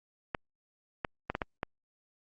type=clicks; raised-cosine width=0.5 ms; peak=-16 dBFS; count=6; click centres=0.348 / 1.048 / 1.3 / 1.351 / 1.418 / 1.631 s; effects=Opus 48 kbps